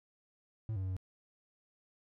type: tone with pitch steps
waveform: triangle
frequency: 110.4 / 95.1 / 94 / 93.2 Hz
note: A2 / F#2 / F#2 / F#2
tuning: +6 / +48 / +28 / +13 cents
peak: -32 dBFS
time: 0.69-0.966 s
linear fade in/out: 0 ms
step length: 69 ms
effects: none